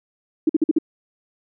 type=tone bursts; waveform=sine; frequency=315.1 Hz; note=D#4; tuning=22 cents sharp; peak=-12 dBFS; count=5; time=0.47-0.786 s; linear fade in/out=5 ms; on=24 ms; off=49 ms; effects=none